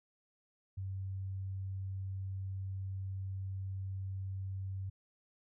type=tone; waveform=sine; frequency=95.9 Hz; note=G2; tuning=37 cents flat; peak=-37 dBFS; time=0.77-4.9 s; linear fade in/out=10 ms; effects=none